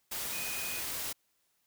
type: tone in noise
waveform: sine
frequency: 2489 Hz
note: D#7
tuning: in tune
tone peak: -41 dBFS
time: 0.32-0.8 s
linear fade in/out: 10 ms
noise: white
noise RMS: -37 dBFS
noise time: 0.11-1.13 s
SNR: -7 dB
effects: white hiss -75 dBFS RMS until 1.66 s